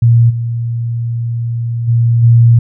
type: tone with level steps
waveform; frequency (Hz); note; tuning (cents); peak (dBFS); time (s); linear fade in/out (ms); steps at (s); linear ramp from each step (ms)
sine; 117.2; A#2; +10; -4 / -14 / -7 / -3; 0.02-2.59; 5; 0.29 / 1.87 / 2.22; 20
effects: none